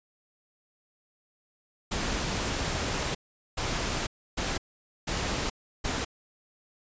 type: noise bursts at uneven times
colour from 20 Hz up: pink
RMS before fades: -30 dBFS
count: 5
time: 1.91-3.15 / 3.57-4.07 / 4.37-4.58 / 5.07-5.5 / 5.84-6.05 s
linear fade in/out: 10 ms
effects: resampled to 16000 Hz